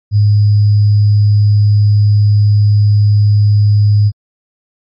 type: tone with sample-and-hold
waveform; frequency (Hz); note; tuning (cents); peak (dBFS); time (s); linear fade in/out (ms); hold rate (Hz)
sine; 103.83; G#2; 0; -5; 0.11-4.12; 50; 4900
effects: MP3 32 kbps